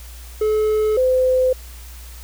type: tone pair in turn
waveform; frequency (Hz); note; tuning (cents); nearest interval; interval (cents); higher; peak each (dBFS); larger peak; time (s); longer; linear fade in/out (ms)
triangle / sine; 430 / 512.4; A4 / C5; -40 / -36; minor third; 304; second; -13; neither; 0.41-0.97 / 0.97-1.53; neither; 5
effects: added 60 Hz sine -35 dBFS peak until 2.23 s + white hiss -43 dBFS RMS until 2.23 s